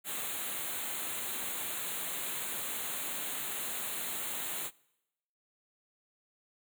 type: band-stop noise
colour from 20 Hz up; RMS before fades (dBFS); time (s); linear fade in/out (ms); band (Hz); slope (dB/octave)
white; -37; 0.04-4.71; 50; 4200 to 6600; 96
effects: noise-tail reverb RT60 0.9 s tail -24 dB re dry + high-pass 150 Hz 12 dB/octave